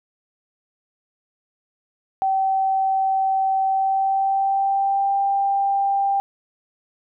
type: tone with pitch glide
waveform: sine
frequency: 770 to 791.6 Hz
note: G5 to G5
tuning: -31 to +17 cents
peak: -17 dBFS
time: 2.22-6.2 s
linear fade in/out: 0 ms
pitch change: +48 cents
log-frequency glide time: 3.66-5.16 s
effects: none